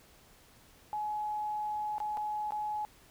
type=tone with dropouts; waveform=sine; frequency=845 Hz; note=G#5; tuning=30 cents sharp; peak=-32 dBFS; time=0.93-2.85 s; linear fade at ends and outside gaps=0 ms; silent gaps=1.982-2.002 / 2.171-2.175 / 2.507-2.521 s; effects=pink hiss -60 dBFS RMS until 3.1 s